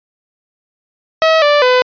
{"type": "tone with pitch steps", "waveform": "sawtooth", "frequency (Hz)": [642, 586, 503], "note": ["E5", "D5", "B4"], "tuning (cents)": [-46, -4, 32], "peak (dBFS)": -4, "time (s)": [1.22, 1.82], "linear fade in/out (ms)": 0, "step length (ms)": 200, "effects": ["resampled to 11025 Hz"]}